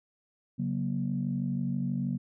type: chord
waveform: sine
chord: F# major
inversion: second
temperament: equal with one note detuned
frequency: 138.59 / 185 / 237.3 Hz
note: C#3 / F#3 / A#3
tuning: 0 / 0 / +31 cents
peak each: -32 dBFS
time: 0.58-2.18 s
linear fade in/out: 20 ms
effects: tanh soft clip ceiling -19 dBFS